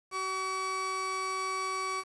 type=tone pair together; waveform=35% pulse; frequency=379.1 / 1136 Hz; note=F#4 / C#6; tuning=+42 / +42 cents; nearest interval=octave + perfect fifth; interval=1900 cents; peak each=-38 / -30 dBFS; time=0.11-2.04 s; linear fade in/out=50 ms; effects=resampled to 22050 Hz + 9-bit